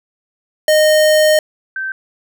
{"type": "tone pair in turn", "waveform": ["square", "sine"], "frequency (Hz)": [616, 1552.2], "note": ["D#5", "G6"], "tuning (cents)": [-17, -18], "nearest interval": "octave + major third", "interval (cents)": 1599, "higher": "second", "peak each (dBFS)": [-9, -19], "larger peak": "first", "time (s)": [[0.68, 1.39], [1.76, 1.92]], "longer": "first", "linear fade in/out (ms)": 2, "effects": []}